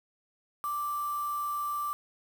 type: tone with quantisation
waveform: sine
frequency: 1174.7 Hz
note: D6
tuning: in tune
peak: -30 dBFS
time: 0.64-1.93 s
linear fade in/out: 0 ms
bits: 7
effects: none